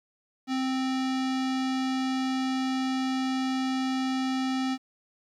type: tone with low-pass filter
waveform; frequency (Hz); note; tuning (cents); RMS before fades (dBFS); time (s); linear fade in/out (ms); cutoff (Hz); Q
square; 261.6; C4; 0; -28; 0.47-4.78; 50; 5000; 1.3
effects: 10-bit